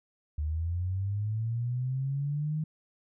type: linear sweep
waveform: sine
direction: up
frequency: 73.42 to 156.9 Hz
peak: -28 dBFS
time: 0.38-2.64 s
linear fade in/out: 5 ms
effects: none